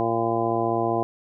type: harmonic tone with a mistuned harmonic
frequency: 115.2 Hz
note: A#2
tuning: 20 cents flat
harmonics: 1 / 2 / 3 / 4 / 5 / 6 / 7 / 9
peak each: -32 / -32 / -26 / -30 / -32 / -26 / -30 / -31 dBFS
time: 0-1.03 s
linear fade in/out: 0 ms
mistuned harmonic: 9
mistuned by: -38 cents
effects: none